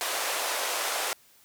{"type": "band-pass noise", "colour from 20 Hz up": "pink", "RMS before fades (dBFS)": -30, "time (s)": [0.01, 1.13], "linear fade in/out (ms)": 0, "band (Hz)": [500, 14000], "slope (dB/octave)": 24, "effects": ["white hiss -59 dBFS RMS until 1.44 s"]}